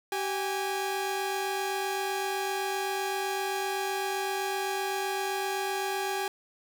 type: tone pair together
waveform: sawtooth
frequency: 386 / 819.8 Hz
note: G4 / G#5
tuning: -27 / -23 cents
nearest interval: octave + minor second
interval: 1304 cents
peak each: -28 dBFS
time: 0.12-6.28 s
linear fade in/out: 2 ms
effects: none